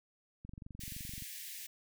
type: click train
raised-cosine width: 5 ms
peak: -35 dBFS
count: 19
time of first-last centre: 0.45-1.223 s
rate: 23.3 Hz
type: high-pass noise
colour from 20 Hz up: white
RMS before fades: -46 dBFS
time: 0.8-1.67 s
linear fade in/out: 10 ms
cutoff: 1700 Hz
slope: 96 dB/octave
effects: none